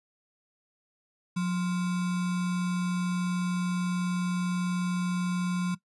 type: tone with sample-and-hold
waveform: sine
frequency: 179.3 Hz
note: F3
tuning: 46 cents sharp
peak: -25 dBFS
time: 1.36-5.75 s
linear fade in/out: 10 ms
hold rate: 1225 Hz
effects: noise-tail reverb RT60 0.1 s tail -17 dB re dry + resampled to 24000 Hz